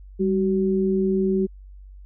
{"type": "tone pair together", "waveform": "sine", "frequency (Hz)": [197, 377.7], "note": ["G3", "F#4"], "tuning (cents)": [9, 36], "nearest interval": "major seventh", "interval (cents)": 1127, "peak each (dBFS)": -21, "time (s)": [0.19, 1.47], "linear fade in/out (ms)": 20, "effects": ["added 48 Hz sine -40 dBFS peak until 2.05 s"]}